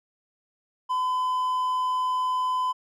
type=tone; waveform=triangle; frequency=1013 Hz; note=B5; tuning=44 cents sharp; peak=-21 dBFS; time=0.89-2.73 s; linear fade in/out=20 ms; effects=none